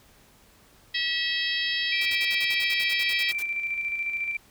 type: harmonic tone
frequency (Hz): 647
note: E5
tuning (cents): -32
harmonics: 3 / 4 / 5 / 6 / 7 / 8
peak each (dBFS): -29 / -33 / -30 / -32 / -35 / -36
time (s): 0.94-3.32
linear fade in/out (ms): 10
type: tone with tremolo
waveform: sine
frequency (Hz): 2349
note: D7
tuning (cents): 0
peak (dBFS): -25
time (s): 1.92-4.37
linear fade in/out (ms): 5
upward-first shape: square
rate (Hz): 14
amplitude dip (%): 40
type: noise bursts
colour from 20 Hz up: white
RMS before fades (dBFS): -39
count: 15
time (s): 2.01-3.428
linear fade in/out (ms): 5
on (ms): 46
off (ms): 52
effects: pink hiss -57 dBFS RMS until 4.5 s